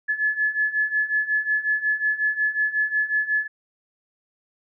sine beating tone pair, 1713 / 1718.5 Hz, A6 / A6, -47 / -41 cents, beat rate 5.5 Hz, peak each -25 / -22 dBFS, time 0.08-3.48 s, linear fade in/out 20 ms, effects none

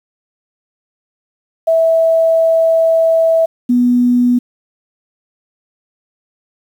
sine tone pair in turn, 654 / 245 Hz, E5 / B3, -14 / -14 cents, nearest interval octave + perfect fourth, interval 1700 cents, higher first, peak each -8 dBFS, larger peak neither, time 1.67-3.46 / 3.69-4.39 s, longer first, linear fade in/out 10 ms, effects 7-bit

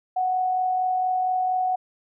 sine tone with amplitude modulation, 740 Hz, F#5, in tune, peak -19 dBFS, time 0.16-1.76 s, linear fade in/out 10 ms, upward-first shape sine, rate 44.3 Hz, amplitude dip 30%, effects none

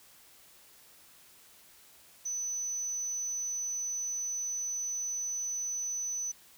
sine tone, 6000 Hz, F#8, 23 cents sharp, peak -32 dBFS, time 2.25-6.32 s, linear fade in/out 10 ms, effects white hiss -58 dBFS RMS until 6.57 s

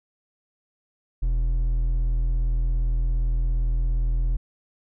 triangle tone with hard clipping, 41.3 Hz, E1, 4 cents sharp, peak -21 dBFS, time 1.22-4.37 s, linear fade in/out 10 ms, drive 8 dB, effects none

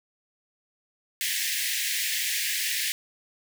pink high-pass noise, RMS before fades -28 dBFS, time 1.21-2.92 s, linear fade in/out 0 ms, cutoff 1700 Hz, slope 96 dB/octave, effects none

